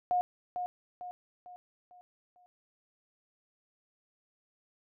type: tone with echo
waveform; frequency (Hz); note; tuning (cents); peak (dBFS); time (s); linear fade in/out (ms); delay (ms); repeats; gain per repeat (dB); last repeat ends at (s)
sine; 719; F#5; -50; -25; 0.11-0.21; 0; 450; 5; -7; 2.46
effects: none